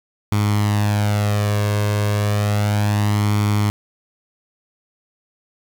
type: tone with flanger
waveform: sawtooth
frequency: 104 Hz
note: G#2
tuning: 3 cents sharp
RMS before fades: -18 dBFS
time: 0.32-3.7 s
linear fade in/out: 0 ms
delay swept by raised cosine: 0.89 to 1.89 ms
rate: 0.32 Hz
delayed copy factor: +0.6
effects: none